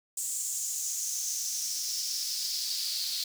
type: noise with high-pass filter sweep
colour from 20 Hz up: pink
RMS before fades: -33 dBFS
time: 0.17-3.24 s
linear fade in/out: 5 ms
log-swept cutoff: 7600 to 4300 Hz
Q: 4.9
effects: none

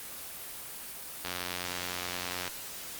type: click train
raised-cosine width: 0.2 ms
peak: -16 dBFS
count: 111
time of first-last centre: 1.25-2.478 s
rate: 89.6 Hz
effects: white hiss -42 dBFS RMS until 2.99 s + Opus 24 kbps

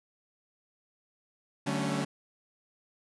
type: chord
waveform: sawtooth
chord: D major seventh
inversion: none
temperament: equal with one note detuned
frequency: 146.83 / 189.32 / 220 / 277.2 Hz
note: D3 / F#3 / A3 / C#4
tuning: 0 / +40 / 0 / 0 cents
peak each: -30 / -31 / -31 / -30 dBFS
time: 1.66-2.05 s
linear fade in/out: 10 ms
effects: resampled to 24000 Hz

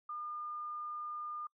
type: tone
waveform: sine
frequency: 1210 Hz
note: D#6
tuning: 49 cents flat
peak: -39 dBFS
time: 0.09-1.47 s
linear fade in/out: 5 ms
effects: noise-tail reverb RT60 0.1 s tail -25 dB re dry

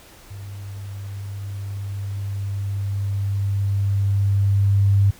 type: tone with level ramp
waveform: sine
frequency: 99.4 Hz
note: G2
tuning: 25 cents sharp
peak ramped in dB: -32 to -12 dBFS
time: 0.3-5.11 s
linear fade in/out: 10 ms
effects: pink hiss -47 dBFS RMS until 5.19 s

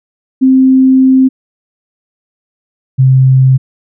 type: tone pair in turn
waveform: sine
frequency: 262 / 131.38 Hz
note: C4 / C3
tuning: +2 / +7 cents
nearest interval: octave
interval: 1195 cents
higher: first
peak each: -3 dBFS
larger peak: neither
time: 0.41-1.29 / 2.98-3.58 s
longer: first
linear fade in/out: 20 ms
effects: none

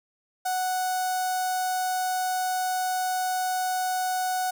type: tone with notch filter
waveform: sawtooth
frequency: 740 Hz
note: F#5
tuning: in tune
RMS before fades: -27 dBFS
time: 0.45-4.51 s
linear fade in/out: 10 ms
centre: 2500 Hz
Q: 0.64
effects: none

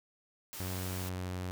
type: noise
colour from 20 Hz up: white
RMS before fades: -44 dBFS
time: 0.53-1.09 s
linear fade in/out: 0 ms
type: tone with pitch glide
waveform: sawtooth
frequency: 92.5 to 91.07 Hz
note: F#2 to F#2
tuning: 0 to -27 cents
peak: -32 dBFS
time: 0.6-1.51 s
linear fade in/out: 0 ms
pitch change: -27 cents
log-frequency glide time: 0.74-1.39 s
effects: none

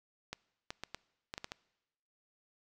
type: clicks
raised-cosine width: 0.2 ms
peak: -22 dBFS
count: 8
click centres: 0.33 / 0.705 / 0.836 / 0.946 / 1.339 / 1.379 / 1.444 / 1.519 s
effects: noise-tail reverb RT60 1.0 s tail -23 dB re dry

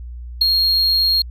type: tone with ADSR envelope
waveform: triangle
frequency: 4258 Hz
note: C8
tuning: 30 cents sharp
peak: -7 dBFS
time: 0.41-1.22 s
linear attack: 7 ms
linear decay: 10 ms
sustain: -5 dB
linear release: 4 ms
effects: added 60 Hz sine -29 dBFS peak until 1.3 s

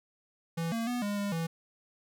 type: tone with pitch steps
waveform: square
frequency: 166 / 228.7 / 244.8 / 204.4 / 202.4 / 165 Hz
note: E3 / A#3 / B3 / G#3 / G#3 / E3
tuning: +12 / -33 / -15 / -27 / -44 / +2 cents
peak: -31 dBFS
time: 0.57-1.47 s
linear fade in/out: 10 ms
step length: 150 ms
effects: none

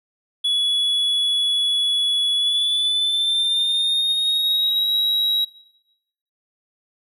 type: tone with pitch glide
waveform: triangle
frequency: 3393 to 3853 Hz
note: G#7 to B7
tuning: +36 to -44 cents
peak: -16 dBFS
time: 0.44-5.45 s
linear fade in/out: 10 ms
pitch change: +220 cents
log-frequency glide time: 2.34-4.88 s
effects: noise-tail reverb RT60 0.9 s tail -18 dB re dry

